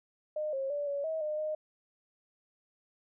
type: tone with pitch steps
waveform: sine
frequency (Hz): 610 / 539 / 580 / 566 / 639 / 608 / 616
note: D#5 / C#5 / D5 / C#5 / D#5 / D#5 / D#5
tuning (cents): -34 / -49 / -22 / +36 / +46 / -40 / -17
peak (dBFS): -31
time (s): 0.36-1.55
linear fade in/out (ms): 5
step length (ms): 170
effects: none